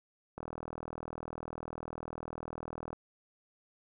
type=click train; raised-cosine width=1 ms; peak=-27 dBFS; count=103; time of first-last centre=0.38-2.93 s; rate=40 Hz; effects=none